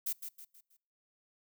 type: noise with echo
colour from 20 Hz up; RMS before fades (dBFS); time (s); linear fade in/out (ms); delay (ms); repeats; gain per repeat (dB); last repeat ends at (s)
violet; -34; 0.06-0.13; 10; 160; 4; -8; 0.77
effects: noise-tail reverb RT60 0.6 s tail -26 dB re dry